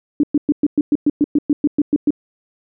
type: tone bursts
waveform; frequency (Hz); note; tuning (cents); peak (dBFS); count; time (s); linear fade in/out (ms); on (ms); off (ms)
sine; 293.1; D4; -3; -10; 14; 0.2-2.106; 2; 34; 110
effects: none